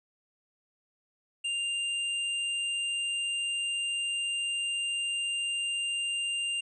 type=tone with hard clipping; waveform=sine; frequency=2794 Hz; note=F7; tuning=in tune; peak=-30 dBFS; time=1.44-6.61 s; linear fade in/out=10 ms; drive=17 dB; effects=resampled to 24000 Hz